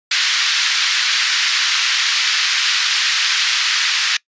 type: band-pass noise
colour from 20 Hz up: white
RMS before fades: -17 dBFS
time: 0.11-4.17 s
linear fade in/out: 5 ms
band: 1400 to 5200 Hz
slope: 24 dB/octave
effects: noise-tail reverb RT60 0.1 s tail -23 dB re dry + resampled to 16000 Hz